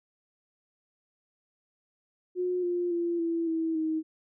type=tone with pitch steps; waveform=sine; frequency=361.3 / 351.8 / 342.6 / 333.6 / 324.9 / 316.4 Hz; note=F#4 / F4 / F4 / E4 / E4 / D#4; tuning=-41 / +13 / -33 / +21 / -25 / +29 cents; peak=-26 dBFS; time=2.35-4.03 s; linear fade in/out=50 ms; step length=280 ms; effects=none